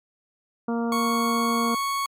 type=harmonic tone; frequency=233.1 Hz; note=A#3; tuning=in tune; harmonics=1 / 2 / 3 / 4 / 5 / 6; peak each=-24 / -30 / -34 / -36 / -38 / -40 dBFS; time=0.68-1.75 s; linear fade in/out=5 ms
type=tone; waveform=40% pulse; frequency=1108.7 Hz; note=C#6; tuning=in tune; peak=-23 dBFS; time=0.92-2.06 s; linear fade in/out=2 ms
effects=MP3 64 kbps